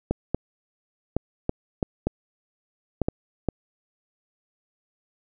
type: clicks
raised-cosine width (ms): 2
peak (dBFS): -9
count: 9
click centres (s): 0.11 / 0.346 / 1.166 / 1.494 / 1.828 / 2.07 / 3.017 / 3.085 / 3.487
effects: none